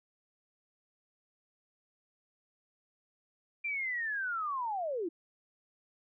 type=linear sweep; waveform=sine; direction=down; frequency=2388 to 311.1 Hz; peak=-32 dBFS; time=3.64-5.09 s; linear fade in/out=10 ms; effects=none